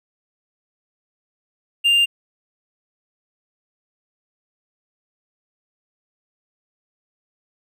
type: tone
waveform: triangle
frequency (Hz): 2797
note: F7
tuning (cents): +2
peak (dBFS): -11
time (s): 1.84-2.06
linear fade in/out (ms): 20
effects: none